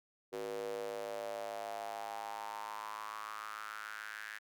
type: tone with high-pass filter sweep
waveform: square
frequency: 53.4 Hz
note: G#1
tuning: 49 cents sharp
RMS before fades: -43 dBFS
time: 0.32-4.39 s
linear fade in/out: 20 ms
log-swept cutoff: 420 to 1700 Hz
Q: 5.5
effects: none